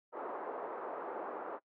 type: band-pass noise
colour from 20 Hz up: pink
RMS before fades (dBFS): -42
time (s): 0.12-1.6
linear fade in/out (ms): 50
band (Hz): 380 to 1200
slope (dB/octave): 24
effects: noise-tail reverb RT60 0.1 s tail -23 dB re dry